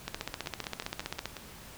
two click trains, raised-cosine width 0.2 ms, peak -22 / -16 dBFS, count 6 / 19, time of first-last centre 0.46-1.367 / 0.08-1.256 s, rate 5.51 / 15.3 Hz, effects pink hiss -49 dBFS RMS until 1.77 s

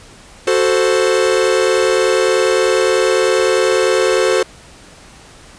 45% pulse chord, F# diminished, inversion none, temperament equal, 370 / 440 / 523.3 Hz, F#4 / A4 / C5, 0 / 0 / 0 cents, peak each -16 dBFS, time 0.47-4.43 s, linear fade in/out 5 ms, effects pink hiss -41 dBFS RMS until 5.58 s + resampled to 22050 Hz

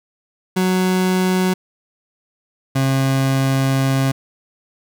30% pulse tone pair in turn, 185 / 134.44 Hz, F#3 / C3, 0 / +47 cents, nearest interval tritone, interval 553 cents, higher first, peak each -12 dBFS, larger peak neither, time 0.56-1.54 / 2.75-4.12 s, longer second, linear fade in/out 10 ms, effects none

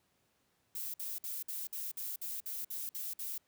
violet noise bursts, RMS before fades -40 dBFS, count 11, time 0.75-3.38 s, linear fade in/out 5 ms, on 190 ms, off 54 ms, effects pink hiss -75 dBFS RMS until 3.47 s + high-pass 80 Hz 12 dB/octave

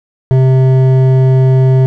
sine tone with hard clipping, 130.81 Hz, C3, in tune, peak -7 dBFS, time 0.31-1.86 s, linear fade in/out 0 ms, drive 10 dB, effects none

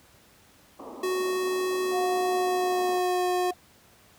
pink band-pass noise, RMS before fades -42 dBFS, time 0.79-2.99 s, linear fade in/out 5 ms, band 220 to 1200 Hz, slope 96 dB/octave
square tone with pitch glide, 370 to 361.8 Hz, F#4 to F#4, 0 to -39 cents, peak -26 dBFS, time 1.03-3.51 s, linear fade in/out 5 ms, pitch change -39 cents, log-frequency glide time 2.29-3.29 s
sine tone, 721 Hz, F#5, 45 cents flat, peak -27 dBFS, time 1.91-3.54 s, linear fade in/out 50 ms
effects pink hiss -57 dBFS RMS until 4.18 s + high-pass 60 Hz 12 dB/octave

